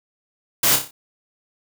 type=noise with echo; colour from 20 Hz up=white; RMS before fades=-17 dBFS; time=0.63-0.76 s; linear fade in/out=5 ms; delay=30 ms; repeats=5; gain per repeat=-6 dB; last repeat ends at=0.91 s; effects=none